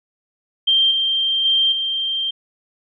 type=tone with level steps; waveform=sine; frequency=3163 Hz; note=G7; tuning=15 cents sharp; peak=-12 / -16 / -13 / -19 dBFS; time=0.67-2.31 s; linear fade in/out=10 ms; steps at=0.91 / 1.45 / 1.72 s; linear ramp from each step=2 ms; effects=none